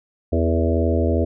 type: harmonic tone with a mistuned harmonic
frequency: 82.41 Hz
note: E2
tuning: in tune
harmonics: 1 / 3 / 4 / 5 / 6 / 7 / 8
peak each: -19 / -24 / -25 / -26 / -27 / -27 / -28 dBFS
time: 0.32-1.25 s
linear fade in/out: 10 ms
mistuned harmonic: 6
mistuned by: -33 cents
effects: none